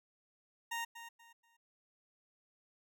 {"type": "tone with echo", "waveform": "20% pulse", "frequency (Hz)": 929, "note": "A#5", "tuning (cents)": -6, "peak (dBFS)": -32, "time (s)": [0.71, 0.85], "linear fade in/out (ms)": 10, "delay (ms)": 240, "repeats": 3, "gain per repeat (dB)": -11, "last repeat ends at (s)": 1.57, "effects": []}